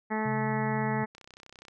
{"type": "harmonic tone", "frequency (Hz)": 217, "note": "A3", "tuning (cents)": -24, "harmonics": [1, 2, 3, 4, 5, 6, 7, 8, 9, 10], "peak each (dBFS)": [-31, -35, -40, -33, -43, -42, -47, -40, -39, -45], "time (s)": [0.1, 1.06], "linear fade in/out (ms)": 20}
{"type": "tone with vibrato", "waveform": "sine", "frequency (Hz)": 133.1, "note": "C3", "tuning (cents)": 30, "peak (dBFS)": -32, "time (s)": [0.25, 1.04], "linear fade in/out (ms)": 10, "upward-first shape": "sine", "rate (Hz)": 9.8, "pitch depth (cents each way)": 22}
{"type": "click train", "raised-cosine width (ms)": 0.2, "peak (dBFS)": -32, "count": 18, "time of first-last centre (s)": [1.15, 1.683], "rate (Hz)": 31.9}
{"effects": []}